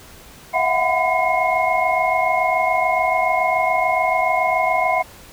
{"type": "tone cluster", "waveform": "sine", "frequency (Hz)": [651, 722, 749, 1008, 2158], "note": ["E5", "F#5", "F#5", "B5", "C#7"], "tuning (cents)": [-22, -43, 21, 35, -47], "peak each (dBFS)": -22, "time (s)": [0.53, 5.03], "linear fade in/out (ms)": 20, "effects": ["pink hiss -43 dBFS RMS until 5.32 s"]}